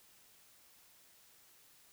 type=silence; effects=white hiss -64 dBFS RMS until 1.92 s